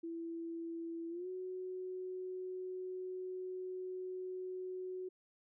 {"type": "tone with pitch glide", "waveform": "sine", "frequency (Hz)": [333, 369.5], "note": ["E4", "F#4"], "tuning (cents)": [18, -2], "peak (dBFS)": -40, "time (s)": [0.03, 5.09], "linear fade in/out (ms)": 10, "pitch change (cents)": 180, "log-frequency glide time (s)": [1.09, 1.28], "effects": []}